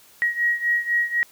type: beating tone pair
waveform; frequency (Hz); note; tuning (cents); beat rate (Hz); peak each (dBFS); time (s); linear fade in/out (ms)
sine; 1897 / 1901; A#6 / A#6; +30 / +33; 4; -21 / -24; 0.22-1.23; 0
effects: white hiss -52 dBFS RMS until 1.31 s